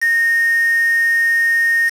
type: tone with quantisation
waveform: sine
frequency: 1848 Hz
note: A#6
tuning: 16 cents flat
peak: -12 dBFS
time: 0.01-1.9 s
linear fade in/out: 20 ms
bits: 4
effects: low-pass 11000 Hz 12 dB/octave